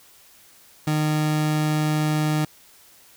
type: tone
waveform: 30% pulse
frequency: 153 Hz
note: D#3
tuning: 29 cents flat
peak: -17 dBFS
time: 0.87-2.45 s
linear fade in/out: 5 ms
effects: white hiss -52 dBFS RMS until 3.16 s